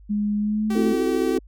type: tone with pitch glide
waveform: sine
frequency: 207.7 to 219.4 Hz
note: G#3 to A3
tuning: 0 to -5 cents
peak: -20 dBFS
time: 0.09-0.94 s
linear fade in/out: 20 ms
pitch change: +95 cents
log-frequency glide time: 0.38-0.81 s
type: tone with vibrato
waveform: sawtooth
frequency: 384.3 Hz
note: G4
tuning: 34 cents flat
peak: -25 dBFS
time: 0.7-1.38 s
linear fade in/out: 5 ms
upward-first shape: triangle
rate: 13 Hz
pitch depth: 18 cents each way
type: chord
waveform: sine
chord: F# half-diminished seventh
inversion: second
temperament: equal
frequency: 261.6 / 329.6 / 370 / 440 Hz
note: C4 / E4 / F#4 / A4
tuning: 0 / 0 / 0 / 0 cents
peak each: -25 dBFS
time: 0.75-1.39 s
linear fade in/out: 5 ms
effects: added 50 Hz sine -44 dBFS peak until 1.47 s